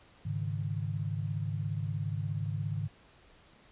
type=chord; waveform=sine; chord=Ab suspended fourth; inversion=none; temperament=equal; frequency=103.83 / 138.59 / 155.56 Hz; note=Ab2 / Db3 / Eb3; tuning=0 / 0 / 0 cents; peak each=-34 / -37 / -36 dBFS; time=0.25-2.88 s; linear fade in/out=10 ms; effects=pink hiss -60 dBFS RMS until 3.71 s + resampled to 8000 Hz